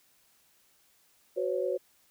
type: chord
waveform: sine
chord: F# suspended fourth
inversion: none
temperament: equal with one note detuned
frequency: 370 / 505.1 / 554.4 Hz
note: F#4 / B4 / C#5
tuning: 0 / +39 / 0 cents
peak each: -32 dBFS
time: 1.36-1.78 s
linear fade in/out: 20 ms
effects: white hiss -66 dBFS RMS until 2.1 s